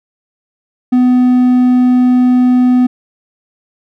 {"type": "tone", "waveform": "triangle", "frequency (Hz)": 250, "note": "B3", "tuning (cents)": 21, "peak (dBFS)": -4, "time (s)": [0.92, 2.87], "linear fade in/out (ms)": 10, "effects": []}